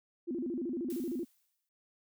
sine tone with vibrato, 293.7 Hz, D4, in tune, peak -33 dBFS, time 0.27-1.25 s, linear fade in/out 20 ms, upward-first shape square, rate 13 Hz, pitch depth 270 cents each way
blue noise with exponential decay, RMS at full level -48 dBFS, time 0.9-1.69 s, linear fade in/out 1 ms, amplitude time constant 170 ms
effects none

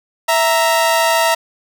sawtooth tone pair together, 659.2 / 932.3 Hz, E5 / A#5, 0 / 0 cents, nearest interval tritone, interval 600 cents, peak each -11 dBFS, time 0.28-1.35 s, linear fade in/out 10 ms, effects none

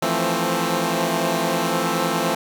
10% pulse chord, F major seventh, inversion third, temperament equal with one note detuned, 164.81 / 174.61 / 220 / 263.9 Hz, E3 / F3 / A3 / C4, 0 / 0 / 0 / +15 cents, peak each -17 dBFS, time 0.02-2.35 s, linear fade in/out 5 ms, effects none

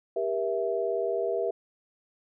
sine chord, E diminished, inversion first, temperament just, 395.6 / 474.7 / 659.3 Hz, G4 / Bb4 / E5, +16 / +31 / 0 cents, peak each -30 dBFS, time 0.16-1.51 s, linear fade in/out 5 ms, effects none

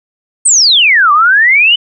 sine exponential two-way sweep, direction down then up, 8790 to 1144 to 3038 Hz, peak -4 dBFS, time 0.45-1.76 s, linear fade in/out 10 ms, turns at 1.12 s, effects none

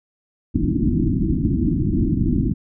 white low-pass noise, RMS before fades -19 dBFS, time 0.54-2.54 s, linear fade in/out 20 ms, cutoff 330 Hz, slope 96 dB/octave, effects none

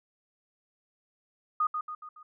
sine tone with echo, 1235 Hz, D#6, 13 cents flat, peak -23 dBFS, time 1.6-1.67 s, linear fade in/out 5 ms, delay 140 ms, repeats 4, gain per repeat -6 dB, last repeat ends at 2.23 s, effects none

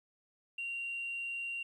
sine tone, 2762 Hz, F7, 20 cents flat, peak -35 dBFS, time 0.58-1.63 s, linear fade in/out 5 ms, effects tanh soft clip ceiling -32 dBFS + 12-bit

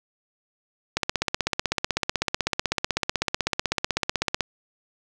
click train, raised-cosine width 0.2 ms, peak -5 dBFS, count 56, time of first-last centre 0.97-4.407 s, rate 16 Hz, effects none

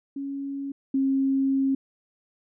sine tone pair in turn, 277.2 / 269.9 Hz, C#4 / C#4, 0 / -46 cents, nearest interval unison, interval 46 cents, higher first, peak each -29 / -20 dBFS, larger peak second, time 0.16-0.72 / 0.94-1.75 s, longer second, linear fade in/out 5 ms, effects none

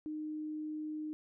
sine tone, 306.9 Hz, D#4, 24 cents flat, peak -37 dBFS, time 0.06-1.13 s, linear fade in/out 0 ms, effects none

